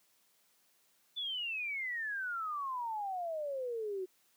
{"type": "exponential sweep", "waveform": "sine", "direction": "down", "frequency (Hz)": [3520, 363.5], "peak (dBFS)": -35, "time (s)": [1.16, 4.06], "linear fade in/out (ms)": 20, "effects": ["white hiss -71 dBFS RMS until 4.36 s", "high-pass 150 Hz 12 dB/octave"]}